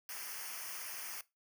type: noise with comb filter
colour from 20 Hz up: white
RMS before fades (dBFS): -44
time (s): 0.09-1.21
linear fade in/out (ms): 2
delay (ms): 0.26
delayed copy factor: -0.85
effects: noise-tail reverb RT60 0.2 s tail -18 dB re dry